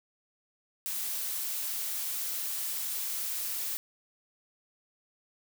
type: noise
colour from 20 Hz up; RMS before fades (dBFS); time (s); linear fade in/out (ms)
blue; -34; 0.86-3.77; 0
effects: none